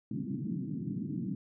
pink band-pass noise, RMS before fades -36 dBFS, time 0.11-1.35 s, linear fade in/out 5 ms, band 130 to 300 Hz, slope 48 dB/octave, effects none

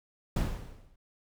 brown noise with exponential decay, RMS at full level -24 dBFS, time 0.36-0.96 s, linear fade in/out 5 ms, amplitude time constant 130 ms, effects none

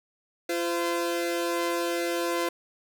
sawtooth tone pair together, 343.1 / 514 Hz, F4 / C5, -31 / -31 cents, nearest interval perfect fifth, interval 700 cents, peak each -24 / -26 dBFS, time 0.49-2.49 s, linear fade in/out 5 ms, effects none

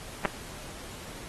clicks, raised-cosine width 0.5 ms, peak -11 dBFS, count 2, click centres 0.251 / 0.256 s, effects pink hiss -44 dBFS RMS until 1.28 s + AAC 32 kbps

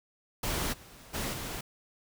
pink noise with level steps, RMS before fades -32 / -52 / -34 / -38 dBFS, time 0.43-1.61 s, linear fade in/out 5 ms, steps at 0.72 / 1.13 / 1.32 s, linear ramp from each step 20 ms, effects none

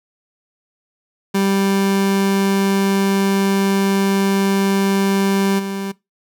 30% pulse tone with level steps, 196 Hz, G3, in tune, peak -12 / -20 dBFS, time 1.34-5.92 s, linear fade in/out 10 ms, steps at 5.58 s, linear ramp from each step 20 ms, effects noise-tail reverb RT60 0.2 s tail -21 dB re dry

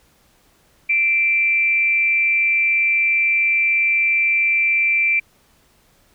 sine tone with frequency modulation, 2349 Hz, D7, in tune, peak -14 dBFS, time 0.89-5.2 s, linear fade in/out 10 ms, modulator 275 Hz, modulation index 0.25, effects pink hiss -57 dBFS RMS until 6.14 s

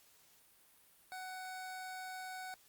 25% pulse tone, 746 Hz, F#5, 14 cents sharp, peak -40 dBFS, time 1.12-2.54 s, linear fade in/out 0 ms, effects white hiss -66 dBFS RMS until 2.68 s + Opus 48 kbps

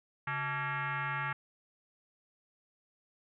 sine tone with frequency modulation, 139.4 Hz, C#3, 10 cents sharp, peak -32 dBFS, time 0.27-1.33 s, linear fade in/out 5 ms, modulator 505 Hz, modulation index 4, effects none

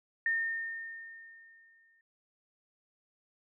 sine tone with exponential decay, 1823 Hz, A#6, 39 cents flat, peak -26 dBFS, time 0.26-2.01 s, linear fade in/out 2 ms, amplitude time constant 380 ms, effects none

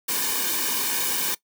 white noise with comb filter, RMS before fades -25 dBFS, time 0.08-1.35 s, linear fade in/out 10 ms, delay 1.5 ms, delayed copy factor -0.85, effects noise-tail reverb RT60 0.1 s tail -19 dB re dry + high-pass 200 Hz 12 dB/octave

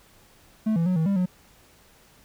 triangle tone with pitch steps, 218 / 166.8 / 183 / 160.4 / 198.5 / 181.9 Hz, A3 / E3 / F#3 / E3 / G3 / F#3, -16 / +21 / -19 / -47 / +22 / -29 cents, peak -18 dBFS, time 0.66-1.26 s, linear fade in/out 10 ms, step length 100 ms, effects pink hiss -56 dBFS RMS until 2.24 s

